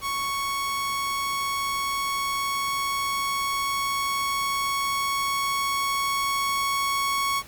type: tone with level ramp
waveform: sawtooth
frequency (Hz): 1108.7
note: C#6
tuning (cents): 0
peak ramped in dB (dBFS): -22 to -19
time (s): 0.01-7.43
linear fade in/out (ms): 50
effects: pink hiss -46 dBFS RMS until 7.47 s